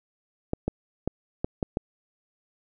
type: clicks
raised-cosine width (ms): 2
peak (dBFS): -12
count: 6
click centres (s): 0.534 / 0.68 / 1.076 / 1.445 / 1.628 / 1.771
effects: none